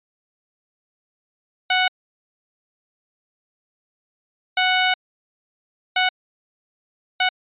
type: tone bursts at uneven times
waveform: 10% pulse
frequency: 740 Hz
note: F#5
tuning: in tune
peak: -7 dBFS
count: 4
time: 1.7-1.88 / 4.57-4.94 / 5.96-6.09 / 7.2-7.29 s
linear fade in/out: 5 ms
effects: resampled to 8000 Hz